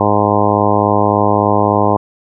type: harmonic tone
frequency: 103.5 Hz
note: G#2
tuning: 5 cents flat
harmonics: 1 / 2 / 3 / 4 / 5 / 6 / 7 / 8 / 9 / 10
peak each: -19 / -19 / -19 / -19 / -19 / -19 / -19 / -19 / -19 / -19 dBFS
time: 0-1.97 s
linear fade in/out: 5 ms
effects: none